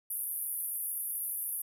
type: band-pass noise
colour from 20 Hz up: pink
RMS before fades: -36 dBFS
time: 0.1-1.62 s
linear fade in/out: 5 ms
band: 10000 to 14000 Hz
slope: 96 dB/octave
effects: none

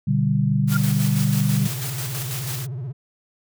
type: chord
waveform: sine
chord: G major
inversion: first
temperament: just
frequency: 122.5 / 147 / 196 Hz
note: B2 / D3 / G3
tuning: -14 / +2 / 0 cents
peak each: -22 / -20 / -22 dBFS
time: 0.07-1.68 s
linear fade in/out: 10 ms
type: noise with tremolo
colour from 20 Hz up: white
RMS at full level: -30 dBFS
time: 0.67-2.67 s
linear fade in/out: 50 ms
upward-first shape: square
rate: 6.1 Hz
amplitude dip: 35%
type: tone with exponential growth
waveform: sine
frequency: 1400 Hz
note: F6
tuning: 4 cents sharp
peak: -19 dBFS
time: 0.68-0.77 s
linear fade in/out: 5 ms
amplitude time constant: 19 ms
type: tone with vibrato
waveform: triangle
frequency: 129.6 Hz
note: C3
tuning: 16 cents flat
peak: -25 dBFS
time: 1.59-2.93 s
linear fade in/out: 20 ms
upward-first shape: sine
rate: 16 Hz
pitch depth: 190 cents each way
effects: none

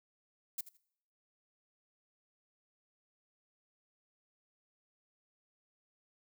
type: noise with echo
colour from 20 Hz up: violet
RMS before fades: -37 dBFS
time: 0.58-0.61 s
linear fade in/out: 5 ms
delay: 81 ms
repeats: 2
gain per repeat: -15 dB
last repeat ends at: 0.772 s
effects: noise-tail reverb RT60 0.7 s tail -24 dB re dry

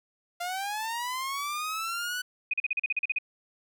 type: linear sweep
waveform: sawtooth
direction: up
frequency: 690 to 1499 Hz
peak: -27 dBFS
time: 0.4-2.22 s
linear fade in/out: 10 ms
type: tone bursts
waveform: sine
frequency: 2493 Hz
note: D#7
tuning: 3 cents sharp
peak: -24 dBFS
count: 11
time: 2.51-3.186 s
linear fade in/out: 5 ms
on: 26 ms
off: 39 ms
effects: none

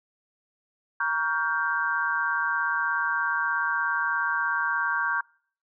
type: chord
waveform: sine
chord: G half-diminished seventh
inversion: first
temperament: just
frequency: 940.8 / 1128.9 / 1411.2 / 1568 Hz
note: Bb5 / Db6 / F6 / G6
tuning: +16 / +31 / +18 / 0 cents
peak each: -31 / -30 / -31 / -26 dBFS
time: 1-5.21 s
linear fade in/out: 5 ms
effects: noise-tail reverb RT60 0.5 s tail -25 dB re dry

